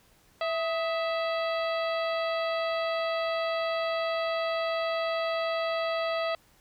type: harmonic tone with a mistuned harmonic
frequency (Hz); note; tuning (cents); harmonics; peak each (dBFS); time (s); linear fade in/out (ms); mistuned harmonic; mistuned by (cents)
659.3; E5; 0; 1 / 2 / 3 / 4 / 5 / 6 / 7; -28 / -34 / -38 / -40 / -42 / -44 / -45; 0.41-6.35; 2; 2; -72
effects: pink hiss -62 dBFS RMS until 6.6 s